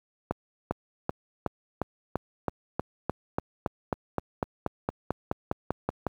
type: accelerating click train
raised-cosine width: 1 ms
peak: -12 dBFS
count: 22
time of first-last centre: 0.31-6.067 s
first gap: 400 ms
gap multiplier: 0.96
effects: high-pass 60 Hz 12 dB/octave + 9-bit